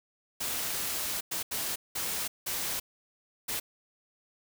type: noise bursts at uneven times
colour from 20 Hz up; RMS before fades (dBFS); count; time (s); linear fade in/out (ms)
white; -33; 6; 0.4-1.21 / 1.31-1.43 / 1.51-1.76 / 1.95-2.28 / 2.46-2.8 / 3.48-3.6; 10
effects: none